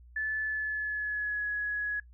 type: tone with pitch glide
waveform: sine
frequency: 1738 to 1679.8 Hz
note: A6 to G#6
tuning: -22 to +19 cents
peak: -29 dBFS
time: 0.16-2 s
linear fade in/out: 5 ms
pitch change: -59 cents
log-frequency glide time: 0.42-1.48 s
effects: noise-tail reverb RT60 0.1 s tail -22 dB re dry + added 60 Hz sine -51 dBFS peak until 2.13 s